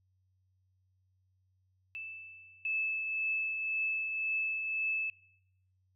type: tone with exponential decay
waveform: sine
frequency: 2637 Hz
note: E7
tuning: in tune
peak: -38 dBFS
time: 1.95-3.24 s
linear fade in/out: 0 ms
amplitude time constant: 280 ms
type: tone with tremolo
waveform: sine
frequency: 2616 Hz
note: E7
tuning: 14 cents flat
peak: -29 dBFS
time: 2.65-5.1 s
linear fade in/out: 2 ms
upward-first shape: triangle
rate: 1.9 Hz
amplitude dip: 45%
effects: noise-tail reverb RT60 0.8 s tail -21 dB re dry + added 93 Hz sine -70 dBFS peak until 5.95 s